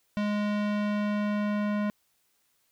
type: tone with low-pass filter sweep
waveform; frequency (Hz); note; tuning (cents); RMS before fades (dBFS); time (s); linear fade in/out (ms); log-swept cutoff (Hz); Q
square; 207.7; G#3; 0; -28; 0.17-1.9; 0; 3400 to 2000; 0.88
effects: white hiss -71 dBFS RMS until 2.71 s